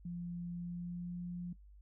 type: tone with pitch glide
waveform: sine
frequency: 173.7 to 175.92 Hz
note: F3 to F3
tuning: -9 to +13 cents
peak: -39 dBFS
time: 0.05-1.53 s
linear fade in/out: 5 ms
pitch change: +22 cents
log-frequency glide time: 0.54-1.18 s
effects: noise-tail reverb RT60 0.1 s tail -19 dB re dry + added 50 Hz sine -55 dBFS peak until 1.81 s